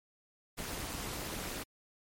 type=noise with amplitude modulation; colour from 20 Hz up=pink; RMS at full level=-36 dBFS; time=0.57-1.64 s; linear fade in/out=20 ms; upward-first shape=sine; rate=229 Hz; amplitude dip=90%; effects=MP3 64 kbps